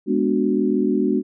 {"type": "chord", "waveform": "sine", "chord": "G# half-diminished seventh", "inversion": "none", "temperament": "equal", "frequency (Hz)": [207.7, 246.9, 293.7, 370], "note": ["G#3", "B3", "D4", "F#4"], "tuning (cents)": [0, 0, 0, 0], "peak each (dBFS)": -22, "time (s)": [0.06, 1.23], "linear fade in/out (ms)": 50, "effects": []}